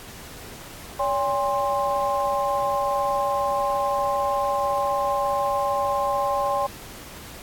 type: tone cluster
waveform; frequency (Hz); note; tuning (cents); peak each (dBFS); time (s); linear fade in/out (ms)
sine; 569 / 807 / 1053; C#5 / G#5 / C6; +45 / -50 / +11; -25; 0.99-6.67; 10
effects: pink hiss -41 dBFS RMS until 7.42 s + AAC 64 kbps